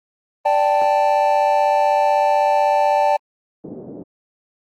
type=chord; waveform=triangle; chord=D suspended fourth; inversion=none; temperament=equal; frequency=587.3 / 784 / 880 Hz; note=D5 / G5 / A5; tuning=0 / 0 / 0 cents; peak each=-16 dBFS; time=0.45-3.17 s; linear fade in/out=10 ms
type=band-pass noise; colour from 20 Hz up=pink; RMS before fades=-34 dBFS; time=3.64-4.03 s; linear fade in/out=5 ms; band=160 to 490 Hz; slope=24 dB/octave
effects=Opus 32 kbps